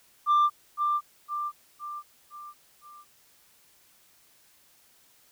sine tone with echo, 1186 Hz, D6, 17 cents sharp, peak -16 dBFS, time 0.26-0.5 s, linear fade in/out 50 ms, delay 510 ms, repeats 5, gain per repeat -6 dB, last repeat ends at 3.05 s, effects tanh soft clip ceiling -17 dBFS + white hiss -61 dBFS RMS until 5.31 s

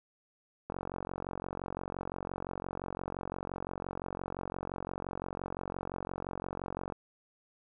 click train, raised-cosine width 1 ms, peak -23 dBFS, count 286, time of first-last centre 0.7-6.923 s, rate 45.8 Hz, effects none

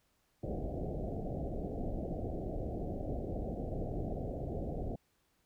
pink low-pass noise, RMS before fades -38 dBFS, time 0.43-4.96 s, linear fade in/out 5 ms, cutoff 740 Hz, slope 96 dB/octave, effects pink hiss -75 dBFS RMS until 5.45 s

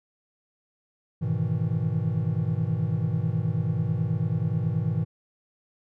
triangle chord, E major seventh, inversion first, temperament equal, 103.83 / 123.47 / 155.56 / 164.81 Hz, G#2 / B2 / D#3 / E3, 0 / 0 / 0 / 0 cents, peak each -27 dBFS, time 1.21-5.05 s, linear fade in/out 20 ms, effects none

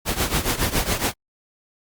pink noise with tremolo, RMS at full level -19 dBFS, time 0.05-1.14 s, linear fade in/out 50 ms, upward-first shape triangle, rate 7.2 Hz, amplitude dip 85%, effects Opus 48 kbps

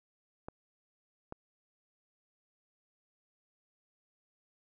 clicks, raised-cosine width 1 ms, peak -27 dBFS, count 2, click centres 0.485 / 1.324 s, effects none

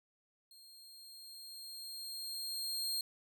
sawtooth tone with level ramp, 4219 Hz, C8, 14 cents sharp, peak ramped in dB -54 to -31 dBFS, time 0.51-3.01 s, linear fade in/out 2 ms, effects none

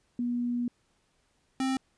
sine / square tone pair in turn, 241.8 / 263.8 Hz, B3 / C4, -36 / +14 cents, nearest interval major second, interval 150 cents, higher second, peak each -27 dBFS, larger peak neither, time 0.19-0.68 / 1.6-1.77 s, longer first, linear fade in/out 2 ms, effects pink hiss -71 dBFS RMS until 1.97 s + resampled to 22050 Hz

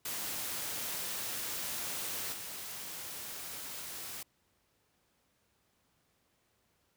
white noise with level steps, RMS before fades -38 / -43 dBFS, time 0.05-4.23 s, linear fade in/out 5 ms, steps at 2.32 s, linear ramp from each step 20 ms, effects pink hiss -74 dBFS RMS until 6.96 s + high-pass 60 Hz 12 dB/octave

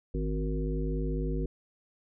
harmonic tone with a mistuned harmonic, 51.91 Hz, G#1, in tune, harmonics 1 / 3 / 5 / 7 / 9, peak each -30 / -35 / -37 / -38 / -40 dBFS, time 0.14-1.46 s, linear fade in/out 5 ms, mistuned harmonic 7, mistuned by +27 cents, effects none

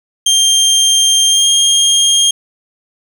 25% pulse tone with pitch glide, 3182 to 3221 Hz, G7 to G7, +25 to +46 cents, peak -4 dBFS, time 0.26-2.31 s, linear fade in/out 5 ms, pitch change +21 cents, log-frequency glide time 1.27-1.47 s, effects none

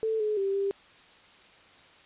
sine tone with pitch steps, 442.4 / 425.2 / 391.5 / 395.7 Hz, A4 / G#4 / G4 / G4, +9 / +41 / -2 / +16 cents, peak -25 dBFS, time 0.03-0.71 s, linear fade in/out 0 ms, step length 170 ms, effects white hiss -55 dBFS RMS until 2.05 s + resampled to 8000 Hz

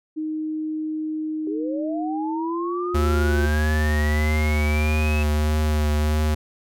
sine tone with pitch glide, 311.1 to 355.3 Hz, D#4 to F4, 0 to +30 cents, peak -24 dBFS, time 0.16-3.47 s, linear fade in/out 20 ms, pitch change +230 cents, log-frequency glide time 2.19-2.79 s
sine linear sweep, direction up, 387.7 to 2611 Hz, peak -28 dBFS, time 1.47-5.23 s, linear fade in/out 2 ms
square tone with vibrato, 75.9 Hz, D#2, 42 cents flat, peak -19 dBFS, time 2.94-6.35 s, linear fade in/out 10 ms, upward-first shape triangle, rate 1.6 Hz, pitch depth 24 cents each way
effects none

